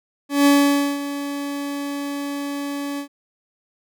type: tone with ADSR envelope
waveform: 40% pulse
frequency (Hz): 283.8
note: C#4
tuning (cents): +41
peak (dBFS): -10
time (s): 0.29-3.08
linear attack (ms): 170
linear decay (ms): 520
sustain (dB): -14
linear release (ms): 92
effects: none